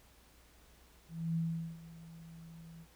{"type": "tone with ADSR envelope", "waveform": "sine", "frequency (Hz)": 164.81, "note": "E3", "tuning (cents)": 0, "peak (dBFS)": -30, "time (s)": [1.08, 2.87], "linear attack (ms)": 280, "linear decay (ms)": 410, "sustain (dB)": -19, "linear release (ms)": 52, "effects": ["added 60 Hz sine -64 dBFS peak until 2.95 s", "pink hiss -64 dBFS RMS until 2.95 s"]}